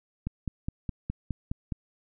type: click train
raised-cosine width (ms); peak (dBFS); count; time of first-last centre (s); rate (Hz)
5; -18; 8; 0.27-1.722; 4.82
effects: none